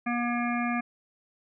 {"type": "harmonic tone", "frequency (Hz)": 239.6, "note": "A#3", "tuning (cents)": 48, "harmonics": [1, 3, 5, 7, 9, 10], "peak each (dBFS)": [-28, -33, -35, -36, -38, -38], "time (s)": [0.06, 0.81], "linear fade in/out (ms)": 10, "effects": []}